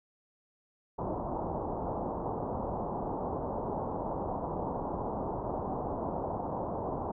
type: low-pass noise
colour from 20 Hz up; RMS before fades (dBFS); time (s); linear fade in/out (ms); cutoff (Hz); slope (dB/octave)
white; -35; 0.98-7.12; 10; 970; 48
effects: none